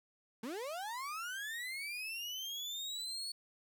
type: linear sweep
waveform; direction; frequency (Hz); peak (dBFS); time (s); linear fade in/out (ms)
35% pulse; up; 207.7 to 4435; -38; 0.43-3.32; 5
effects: none